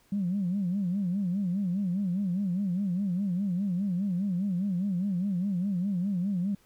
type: tone with vibrato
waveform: sine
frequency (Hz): 188.5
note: F#3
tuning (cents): +32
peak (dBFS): -25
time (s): 0.12-6.55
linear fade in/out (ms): 5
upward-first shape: sine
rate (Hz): 4.9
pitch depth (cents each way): 150
effects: tanh soft clip ceiling -21 dBFS + pink hiss -64 dBFS RMS until 6.65 s